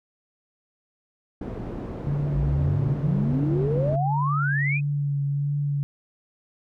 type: low-pass noise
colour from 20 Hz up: white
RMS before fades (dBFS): -33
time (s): 1.41-3.96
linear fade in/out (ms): 5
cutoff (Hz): 330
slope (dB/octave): 12
type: tone with vibrato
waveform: sine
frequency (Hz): 142.7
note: D3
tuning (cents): -49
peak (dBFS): -22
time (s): 2.07-5.83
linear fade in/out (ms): 0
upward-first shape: triangle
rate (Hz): 1.5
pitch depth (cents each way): 25
type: exponential sweep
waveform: sine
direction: up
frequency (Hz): 50.4 to 2562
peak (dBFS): -24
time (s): 2.32-4.81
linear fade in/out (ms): 50
effects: none